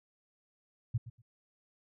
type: tone with echo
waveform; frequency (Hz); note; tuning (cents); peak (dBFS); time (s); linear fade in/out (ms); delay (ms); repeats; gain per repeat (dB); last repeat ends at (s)
sine; 116.54; A#2; 0; -27; 0.94-0.98; 10; 120; 2; -15; 1.22
effects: none